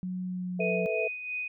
sine tone with pitch glide, 183.3 to 180.46 Hz, F#3 to F#3, -16 to -43 cents, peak -31 dBFS, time 0.03-0.86 s, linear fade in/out 0 ms, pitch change -27 cents, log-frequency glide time 0.24-0.56 s
sine chord, A suspended second, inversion none, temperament equal with one note detuned, 440 / 493.9 / 652.1 Hz, A4 / B4 / E5, 0 / 0 / -19 cents, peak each -31 / -33 / -31 dBFS, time 0.59-1.08 s, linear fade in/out 10 ms
sine tone with tremolo, 2492 Hz, D#7, 2 cents sharp, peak -30 dBFS, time 0.6-1.48 s, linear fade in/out 5 ms, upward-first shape sine, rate 2.9 Hz, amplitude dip 55%
effects none

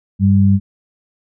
sine tone pair together, 98 / 196.28 Hz, G2 / G3, 0 / +2 cents, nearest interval octave, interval 1202 cents, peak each -11 dBFS, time 0.19-0.6 s, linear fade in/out 50 ms, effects none

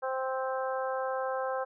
harmonic tone, 262 Hz, C4, 2 cents sharp, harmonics 2 / 3 / 4 / 5 / 6, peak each -32 / -36 / -38 / -40 / -42 dBFS, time 0.02-1.65 s, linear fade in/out 20 ms, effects none

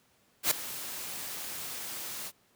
white noise with ADSR envelope, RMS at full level -23 dBFS, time 0.43-2.32 s, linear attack 80 ms, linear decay 5 ms, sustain -16 dB, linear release 52 ms, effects pink hiss -67 dBFS RMS until 2.55 s + high-pass 100 Hz 12 dB/octave

